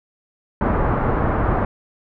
pink low-pass noise, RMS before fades -19 dBFS, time 0.61-1.65 s, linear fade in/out 2 ms, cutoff 1400 Hz, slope 24 dB/octave, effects none

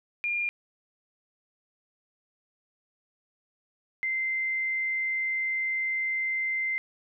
sine tone pair in turn, 2408 / 2080 Hz, D7 / C7, +43 / -11 cents, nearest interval minor third, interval 254 cents, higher first, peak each -26 dBFS, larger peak neither, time 0.24-0.49 / 4.03-6.78 s, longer second, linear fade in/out 0 ms, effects none

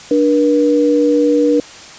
sine tone pair together, 294.7 / 480 Hz, D4 / B4, +6 / -49 cents, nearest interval minor sixth, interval 845 cents, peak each -12 dBFS, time 0.11-1.6 s, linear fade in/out 2 ms, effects white hiss -35 dBFS RMS until 1.98 s + resampled to 16000 Hz

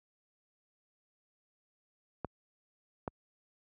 clicks, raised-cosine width 1 ms, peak -21 dBFS, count 2, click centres 2.247 / 3.078 s, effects high-pass 60 Hz 12 dB/octave

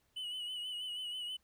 triangle tone with vibrato, 2962 Hz, F#7, 1 cent sharp, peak -37 dBFS, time 0.16-1.37 s, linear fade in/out 10 ms, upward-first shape sine, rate 6.2 Hz, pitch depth 48 cents each way, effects pink hiss -75 dBFS RMS until 1.43 s

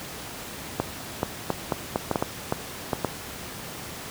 clicks, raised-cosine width 1 ms, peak -8 dBFS, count 11, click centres 0.8 / 1.231 / 1.503 / 1.722 / 1.959 / 2.113 / 2.158 / 2.225 / 2.524 / 2.932 / 3.047 s, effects pink hiss -37 dBFS RMS until 4.1 s + high-pass 80 Hz 12 dB/octave

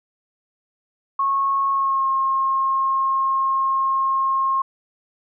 sine tone with pitch glide, 1095 to 1073.1 Hz, C#6 to C6, -22 to +43 cents, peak -17 dBFS, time 1.19-4.62 s, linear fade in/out 5 ms, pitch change -35 cents, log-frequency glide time 1.72-2.08 s, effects none

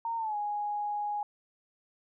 sine tone with pitch glide, 920 to 829.2 Hz, A#5 to G#5, -23 to -3 cents, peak -30 dBFS, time 0.05-1.23 s, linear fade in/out 2 ms, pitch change -180 cents, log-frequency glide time 0.17-0.36 s, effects none

